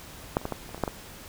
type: clicks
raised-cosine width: 1 ms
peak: -8 / -28 / -16 / -15 / -30 / -22 / -27 / -10 / -15 dBFS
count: 9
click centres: 0.369 / 0.415 / 0.454 / 0.523 / 0.692 / 0.746 / 0.779 / 0.837 / 0.878 s
effects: pink hiss -45 dBFS RMS until 1.28 s